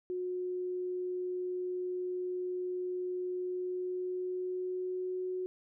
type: tone with pitch glide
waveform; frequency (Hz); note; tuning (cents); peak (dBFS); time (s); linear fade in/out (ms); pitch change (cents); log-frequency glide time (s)
sine; 363.2 to 368.1; F#4 to F#4; -32 to -9; -33; 0.1-5.46; 0; +23; 3.34-5.24
effects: none